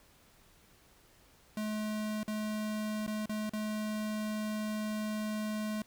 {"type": "tone with dropouts", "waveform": "square", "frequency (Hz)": 213.9, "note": "A3", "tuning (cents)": -49, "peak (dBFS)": -34, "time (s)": [1.57, 5.82], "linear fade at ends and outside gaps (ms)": 2, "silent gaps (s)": [[2.232, 2.279], [3.065, 3.077], [3.258, 3.294], [3.495, 3.534]], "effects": ["pink hiss -63 dBFS RMS until 5.86 s"]}